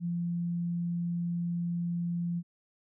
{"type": "tone", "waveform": "sine", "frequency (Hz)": 172.3, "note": "F3", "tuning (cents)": -23, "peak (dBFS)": -29, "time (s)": [0, 2.43], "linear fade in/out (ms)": 50, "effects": []}